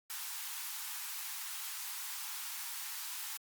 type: high-pass noise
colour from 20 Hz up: white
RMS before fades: -42 dBFS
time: 0.1-3.37 s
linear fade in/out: 0 ms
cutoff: 790 Hz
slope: 96 dB/octave
effects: Opus 48 kbps